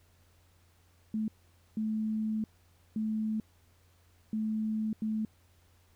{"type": "tone bursts at uneven times", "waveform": "sine", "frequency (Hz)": 217.4, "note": "A3", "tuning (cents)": -21, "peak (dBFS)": -29, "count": 5, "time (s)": [[1.14, 1.28], [1.77, 2.44], [2.96, 3.4], [4.33, 4.93], [5.02, 5.25]], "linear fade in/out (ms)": 2, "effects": ["added 87 Hz sine -63 dBFS peak until 5.95 s", "pink hiss -68 dBFS RMS until 5.95 s"]}